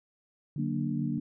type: tone with tremolo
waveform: sine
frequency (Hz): 146.83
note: D3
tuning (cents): 0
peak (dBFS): -31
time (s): 0.56-1.18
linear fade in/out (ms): 2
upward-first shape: sine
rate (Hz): 4.9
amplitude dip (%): 30
type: chord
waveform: sine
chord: Gb augmented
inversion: none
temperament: equal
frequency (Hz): 185 / 233.1 / 293.7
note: Gb3 / Bb3 / D4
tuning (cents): 0 / 0 / 0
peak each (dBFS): -36 / -32 / -35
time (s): 0.58-1.2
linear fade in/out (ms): 5
effects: none